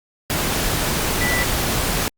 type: tone in noise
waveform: sine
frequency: 1975.5 Hz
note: B6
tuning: in tune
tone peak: -21 dBFS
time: 1.21-1.43 s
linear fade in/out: 0 ms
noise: pink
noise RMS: -21 dBFS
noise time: 0.3-2.08 s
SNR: -3 dB
effects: Opus 48 kbps